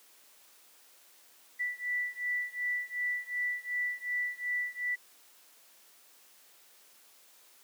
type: beating tone pair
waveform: sine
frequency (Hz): 1968 / 1970.7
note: B6 / B6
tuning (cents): -7 / -4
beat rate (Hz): 2.7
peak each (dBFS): -34 / -35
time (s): 1.59-4.96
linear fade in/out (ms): 20
effects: white hiss -60 dBFS RMS until 7.63 s + high-pass 300 Hz 12 dB/octave